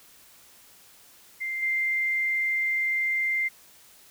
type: tone with level steps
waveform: sine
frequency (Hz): 2093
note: C7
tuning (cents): 0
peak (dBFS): -28 / -23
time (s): 1.4-3.49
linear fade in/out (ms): 20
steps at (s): 1.62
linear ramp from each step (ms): 10
effects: white hiss -54 dBFS RMS until 4.1 s